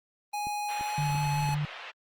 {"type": "tone with pitch glide", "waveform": "square", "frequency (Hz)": [830.6, 852.5], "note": ["G#5", "G#5"], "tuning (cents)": [0, 45], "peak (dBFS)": -31, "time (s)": [0.33, 1.55], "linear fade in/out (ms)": 10, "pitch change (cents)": 45, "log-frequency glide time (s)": [0.74, 1.24]}
{"type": "click train", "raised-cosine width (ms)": 3, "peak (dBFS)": -30, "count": 4, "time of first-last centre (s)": [0.47, 1.49], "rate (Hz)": 2.94}
{"type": "band-pass noise", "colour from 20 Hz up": "white", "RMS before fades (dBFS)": -43, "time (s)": [0.68, 1.92], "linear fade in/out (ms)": 20, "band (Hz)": [540, 3100], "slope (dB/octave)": 24}
{"type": "tone with vibrato", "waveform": "sine", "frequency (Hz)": 146.83, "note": "D3", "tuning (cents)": 0, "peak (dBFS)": -27, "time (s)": [0.98, 1.65], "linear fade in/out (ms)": 0, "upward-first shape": "square", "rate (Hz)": 5.3, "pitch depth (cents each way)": 22}
{"effects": ["Opus 24 kbps"]}